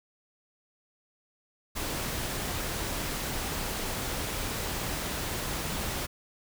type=noise; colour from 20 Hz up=pink; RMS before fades=-33 dBFS; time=1.75-6.07 s; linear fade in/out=20 ms; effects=none